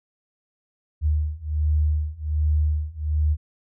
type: beating tone pair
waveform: sine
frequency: 75.4 / 76.7 Hz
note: D2 / D#2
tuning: +46 / -24 cents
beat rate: 1.3 Hz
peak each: -23 / -22 dBFS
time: 1.01-3.37 s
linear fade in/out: 50 ms
effects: none